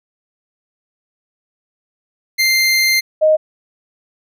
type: tone pair in turn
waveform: 25% pulse / sine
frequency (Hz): 2093 / 622.3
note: C7 / D#5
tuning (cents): 0 / 0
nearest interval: octave + major sixth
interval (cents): 2100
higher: first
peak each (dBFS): -8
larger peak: neither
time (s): 2.38-3.01 / 3.21-3.37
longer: first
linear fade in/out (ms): 20
effects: none